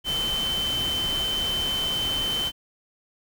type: tone in noise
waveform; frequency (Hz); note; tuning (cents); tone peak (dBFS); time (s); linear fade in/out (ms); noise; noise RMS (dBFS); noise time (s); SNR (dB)
sine; 3074; G7; -35; -24; 0.04-2.52; 50; pink; -33; 0.04-2.52; +6
effects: none